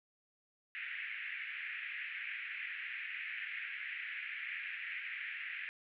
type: band-pass noise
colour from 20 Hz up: white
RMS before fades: -43 dBFS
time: 0.75-5.69 s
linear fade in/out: 0 ms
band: 1700 to 2500 Hz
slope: 48 dB/octave
effects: none